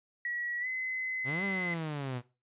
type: tone with pitch glide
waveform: sine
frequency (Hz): 1924 to 2038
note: B6 to C7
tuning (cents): -46 to -46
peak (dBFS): -32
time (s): 0.25-1.74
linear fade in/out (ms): 2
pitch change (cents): +100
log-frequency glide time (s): 0.6-0.67
type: linear two-way sweep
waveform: sawtooth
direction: up then down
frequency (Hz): 118.8 to 200 to 118.8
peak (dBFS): -30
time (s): 1.24-2.22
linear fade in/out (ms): 50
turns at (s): 1.44
effects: noise-tail reverb RT60 0.3 s tail -18 dB re dry + resampled to 8000 Hz